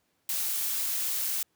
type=noise; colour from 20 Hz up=blue; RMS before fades=-30 dBFS; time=0.29-1.43 s; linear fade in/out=2 ms; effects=pink hiss -73 dBFS RMS until 1.55 s + high-pass 100 Hz 12 dB/octave